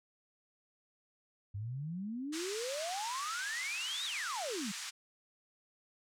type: exponential two-way sweep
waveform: sine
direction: up then down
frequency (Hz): 96.1 to 3900 to 180.9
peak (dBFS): -37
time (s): 1.54-4.72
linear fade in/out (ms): 10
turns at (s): 4.05
type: band-pass noise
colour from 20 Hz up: white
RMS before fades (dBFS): -43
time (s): 2.32-4.91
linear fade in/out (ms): 20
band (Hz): 1100 to 7700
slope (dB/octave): 24
effects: none